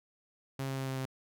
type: tone with pitch steps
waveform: sawtooth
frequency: 135.2 / 134.34 / 133.49 / 132.65 / 131.81 Hz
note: C#3 / C3 / C3 / C3 / C3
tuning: -43 / +46 / +35 / +24 / +13 cents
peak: -30 dBFS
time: 0.59-1.055 s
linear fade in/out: 5 ms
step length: 93 ms
effects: none